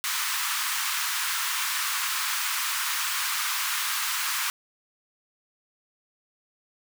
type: high-pass noise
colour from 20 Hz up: pink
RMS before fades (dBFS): -28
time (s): 0.04-4.5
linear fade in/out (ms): 0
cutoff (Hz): 1000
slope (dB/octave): 48
effects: none